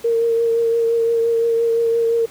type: tone with vibrato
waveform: sine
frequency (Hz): 461.3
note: A#4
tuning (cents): -18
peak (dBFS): -14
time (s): 0.04-2.26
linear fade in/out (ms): 10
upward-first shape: triangle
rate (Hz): 5.8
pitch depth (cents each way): 22
effects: pink hiss -43 dBFS RMS until 2.3 s + high-pass 100 Hz 12 dB/octave